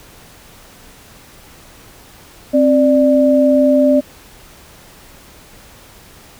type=tone pair together; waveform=sine; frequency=264.2 / 591 Hz; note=C4 / D5; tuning=+17 / +11 cents; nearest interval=octave + major second; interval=1394 cents; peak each=-11 dBFS; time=2.53-4.01 s; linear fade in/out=20 ms; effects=pink hiss -42 dBFS RMS until 6.39 s

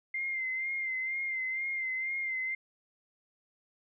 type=tone with vibrato; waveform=sine; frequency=2093 Hz; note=C7; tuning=in tune; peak=-31 dBFS; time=0.14-2.55 s; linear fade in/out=5 ms; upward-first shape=sine; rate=2.1 Hz; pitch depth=39 cents each way; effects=none

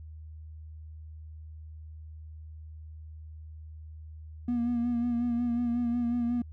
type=tone with vibrato; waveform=triangle; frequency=239 Hz; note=A#3; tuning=43 cents sharp; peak=-23 dBFS; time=4.48-6.42 s; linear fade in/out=5 ms; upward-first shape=sine; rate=5.5 Hz; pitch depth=33 cents each way; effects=tanh soft clip ceiling -21 dBFS + added 78 Hz sine -42 dBFS peak until 6.52 s

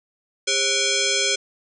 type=tone with frequency modulation; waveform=sine; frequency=1480 Hz; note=F#6; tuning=in tune; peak=-18 dBFS; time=0.47-1.36 s; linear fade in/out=10 ms; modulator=941 Hz; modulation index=6.2; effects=none

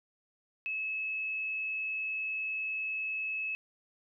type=tone; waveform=sine; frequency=2590 Hz; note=E7; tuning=31 cents flat; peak=-32 dBFS; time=0.66-3.55 s; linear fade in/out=0 ms; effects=none

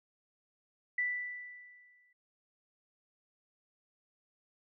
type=tone with exponential decay; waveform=sine; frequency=1975.5 Hz; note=B6; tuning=in tune; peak=-28 dBFS; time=0.98-2.13 s; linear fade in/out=5 ms; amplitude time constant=250 ms; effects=none

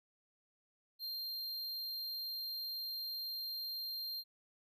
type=tone; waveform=square; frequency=4186 Hz; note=C8; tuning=in tune; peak=-40 dBFS; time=0.99-4.24 s; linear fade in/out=50 ms; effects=none

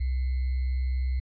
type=tone with sample-and-hold; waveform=sine; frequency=64 Hz; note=C2; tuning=38 cents flat; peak=-24 dBFS; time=0-1.2 s; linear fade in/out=10 ms; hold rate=2100 Hz; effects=resampled to 11025 Hz

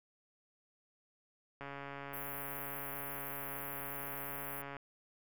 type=click train; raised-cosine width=0.5 ms; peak=-30 dBFS; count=443; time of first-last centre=1.61-4.767 s; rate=140 Hz
type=high-pass noise; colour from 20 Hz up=pink; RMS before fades=-45 dBFS; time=2.13-4.62 s; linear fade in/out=10 ms; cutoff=11000 Hz; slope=96 dB/octave
effects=none

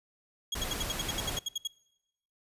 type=tone bursts; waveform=30% pulse; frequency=3300 Hz; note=G#7; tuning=12 cents flat; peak=-27 dBFS; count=13; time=0.52-1.674 s; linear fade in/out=5 ms; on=26 ms; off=68 ms
type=noise; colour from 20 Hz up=pink; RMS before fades=-36 dBFS; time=0.55-1.39 s; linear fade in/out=5 ms
effects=noise-tail reverb RT60 0.9 s tail -22 dB re dry + resampled to 32000 Hz

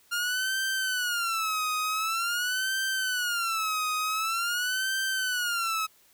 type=tone with vibrato; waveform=sawtooth; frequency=1396.9 Hz; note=F6; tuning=in tune; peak=-23 dBFS; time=0.11-5.87 s; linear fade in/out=20 ms; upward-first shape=sine; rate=0.46 Hz; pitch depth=190 cents each way; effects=white hiss -61 dBFS RMS until 6.13 s

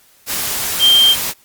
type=tone in noise; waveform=sine; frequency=3165 Hz; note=G7; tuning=16 cents sharp; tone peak=-7 dBFS; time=0.79-1.16 s; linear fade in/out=50 ms; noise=white; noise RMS=-20 dBFS; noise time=0.26-1.34 s; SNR=+10 dB; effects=white hiss -51 dBFS RMS until 1.44 s + Opus 48 kbps

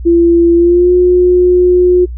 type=tone with pitch glide; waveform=sine; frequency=340 to 359.4 Hz; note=F4 to F4; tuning=-46 to +50 cents; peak=-4 dBFS; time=0.05-2.06 s; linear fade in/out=20 ms; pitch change=+96 cents; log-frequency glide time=0.55-0.92 s; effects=noise-tail reverb RT60 0.1 s tail -23 dB re dry + added 60 Hz sine -20 dBFS peak until 2.17 s

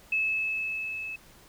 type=tone with level ramp; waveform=sine; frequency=2600 Hz; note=E7; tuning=24 cents flat; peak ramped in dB=-23 to -34 dBFS; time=0.12-1.16 s; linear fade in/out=5 ms; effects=pink hiss -55 dBFS RMS until 1.48 s

